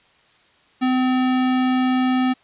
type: tone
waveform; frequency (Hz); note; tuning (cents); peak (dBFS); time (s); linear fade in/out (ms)
square; 256; C4; -38; -17; 0.81-2.34; 20
effects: white hiss -56 dBFS RMS until 2.43 s + resampled to 8000 Hz